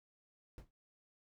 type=noise with exponential decay; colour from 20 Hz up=brown; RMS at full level=-45 dBFS; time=0.58-0.71 s; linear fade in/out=1 ms; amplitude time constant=28 ms; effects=none